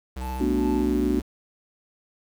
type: tone with vibrato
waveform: square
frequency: 63.9 Hz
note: C2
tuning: 40 cents flat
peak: -30 dBFS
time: 0.16-1.22 s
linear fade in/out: 10 ms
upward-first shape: square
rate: 15 Hz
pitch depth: 32 cents each way
type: tone with tremolo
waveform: triangle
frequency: 873 Hz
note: A5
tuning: 14 cents flat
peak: -31 dBFS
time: 0.21-0.93 s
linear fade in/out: 2 ms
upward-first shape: sine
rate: 2.5 Hz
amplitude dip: 85%
type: chord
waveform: sine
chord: B minor seventh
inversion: third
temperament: equal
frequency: 220 / 246.9 / 293.7 / 370 Hz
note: A3 / B3 / D4 / F#4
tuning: 0 / 0 / 0 / 0 cents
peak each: -28 / -27 / -24 / -27 dBFS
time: 0.4-1.2 s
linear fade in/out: 10 ms
effects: 8-bit